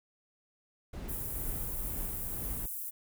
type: noise with tremolo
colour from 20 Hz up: brown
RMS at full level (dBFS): -38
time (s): 0.93-2.66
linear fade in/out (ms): 5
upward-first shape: triangle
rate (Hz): 2.1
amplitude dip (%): 35
type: high-pass noise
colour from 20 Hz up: white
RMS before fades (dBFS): -39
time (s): 1.08-2.91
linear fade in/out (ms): 20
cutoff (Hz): 10000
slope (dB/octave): 24
effects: none

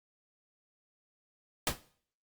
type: noise with exponential decay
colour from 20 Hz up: pink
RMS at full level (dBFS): -24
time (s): 1.67-1.79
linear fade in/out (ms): 2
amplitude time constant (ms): 26
effects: noise-tail reverb RT60 0.5 s tail -17 dB re dry + Opus 48 kbps

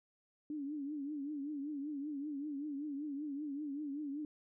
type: tone with vibrato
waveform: sine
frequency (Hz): 289.6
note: D4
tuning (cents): -24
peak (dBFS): -38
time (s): 0.5-4.25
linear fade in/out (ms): 2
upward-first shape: triangle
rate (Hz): 5.2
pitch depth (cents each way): 120
effects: none

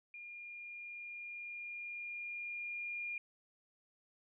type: tone with level ramp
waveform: sine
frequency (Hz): 2414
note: D7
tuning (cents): +47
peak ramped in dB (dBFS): -47 to -38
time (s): 0.14-3.18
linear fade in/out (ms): 2
effects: none

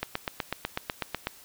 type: click train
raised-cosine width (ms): 0.3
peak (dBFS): -12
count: 11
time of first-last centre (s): 0.03-1.271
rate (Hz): 8.06
effects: white hiss -52 dBFS RMS until 1.44 s

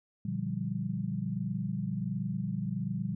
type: chord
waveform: sine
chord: G minor seventh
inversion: first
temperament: equal with one note detuned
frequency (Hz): 119.33 / 146.83 / 174.61 / 196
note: Bb2 / D3 / F3 / G3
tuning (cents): +41 / 0 / 0 / 0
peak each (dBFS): -37 / -38 / -36 / -35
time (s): 0.25-3.15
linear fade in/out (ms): 5
effects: none

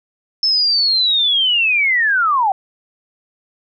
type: linear sweep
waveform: sine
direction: down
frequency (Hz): 5300 to 740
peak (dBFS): -12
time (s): 0.43-2.52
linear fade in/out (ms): 2
effects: none

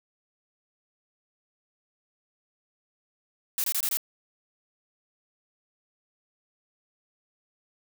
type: noise bursts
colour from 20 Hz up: blue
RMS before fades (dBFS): -27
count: 5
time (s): 3.58-3.971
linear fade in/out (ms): 0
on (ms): 59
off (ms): 24
effects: none

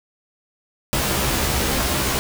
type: noise with comb filter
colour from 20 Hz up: pink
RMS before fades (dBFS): -21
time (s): 0.93-2.19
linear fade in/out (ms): 0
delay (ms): 15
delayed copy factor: +0.9
effects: none

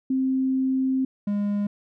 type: tone pair in turn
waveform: sine / triangle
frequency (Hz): 262.8 / 204.4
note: C4 / G#3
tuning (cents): +8 / -27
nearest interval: major third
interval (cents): 435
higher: first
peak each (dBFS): -20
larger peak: neither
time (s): 0.1-1.05 / 1.27-1.67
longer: first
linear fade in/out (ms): 5
effects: none

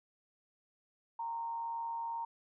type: tone with amplitude modulation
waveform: sine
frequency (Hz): 924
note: A#5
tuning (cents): -16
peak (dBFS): -34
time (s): 1.19-2.25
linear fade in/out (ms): 5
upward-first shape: sine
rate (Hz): 142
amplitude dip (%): 40
effects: none

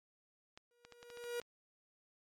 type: clicks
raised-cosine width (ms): 0.2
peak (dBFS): -35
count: 8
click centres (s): 0.575 / 0.85 / 0.923 / 1.029 / 1.102 / 1.173 / 1.24 / 1.416
type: tone with exponential growth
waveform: 45% pulse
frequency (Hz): 478.8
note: A#4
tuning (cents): +46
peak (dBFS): -36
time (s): 0.71-1.4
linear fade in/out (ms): 1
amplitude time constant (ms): 150
effects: MP3 64 kbps

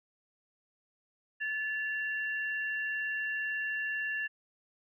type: tone pair together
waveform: sine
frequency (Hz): 1733 / 2751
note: A6 / F7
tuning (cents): -27 / -27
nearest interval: minor sixth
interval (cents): 800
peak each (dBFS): -32 / -39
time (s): 1.4-4.28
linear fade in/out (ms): 20
effects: none

